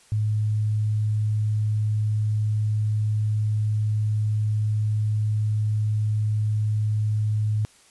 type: tone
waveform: sine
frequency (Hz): 106.8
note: G#2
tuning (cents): +49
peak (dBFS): -20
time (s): 0.12-7.65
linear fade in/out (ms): 0
effects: white hiss -55 dBFS RMS until 7.9 s + resampled to 24000 Hz